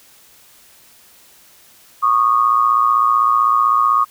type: tone pair together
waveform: sine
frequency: 1108.7 / 1224.5 Hz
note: C#6 / D#6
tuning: 0 / -28 cents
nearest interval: major second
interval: 172 cents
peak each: -14 dBFS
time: 2.02-4.05 s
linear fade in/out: 20 ms
effects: white hiss -48 dBFS RMS until 4.1 s